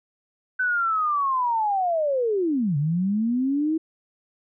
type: linear two-way sweep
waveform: sine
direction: down then up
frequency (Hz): 1523 to 138.59 to 325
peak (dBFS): -20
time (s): 0.59-3.78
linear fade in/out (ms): 10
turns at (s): 2.77
effects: none